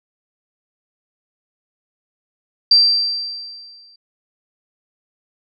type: tone with exponential decay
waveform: sine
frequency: 4699 Hz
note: D8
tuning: in tune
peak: -6 dBFS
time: 2.71-3.96 s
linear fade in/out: 5 ms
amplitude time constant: 270 ms
effects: none